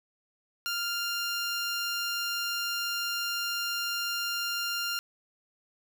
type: tone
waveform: 15% pulse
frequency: 1396.9 Hz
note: F6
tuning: in tune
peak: -23 dBFS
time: 0.66-4.99 s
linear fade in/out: 0 ms
effects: none